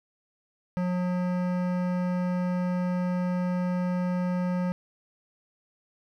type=tone with hard clipping; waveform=sine; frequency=180 Hz; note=F#3; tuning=47 cents flat; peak=-27 dBFS; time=0.77-4.72 s; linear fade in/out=0 ms; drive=16 dB; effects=none